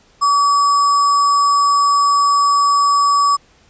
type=tone with sample-and-hold; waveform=sine; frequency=1142 Hz; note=D6; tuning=49 cents flat; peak=-10 dBFS; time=0.21-3.37 s; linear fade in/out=20 ms; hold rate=6300 Hz; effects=pink hiss -52 dBFS RMS until 3.69 s + resampled to 16000 Hz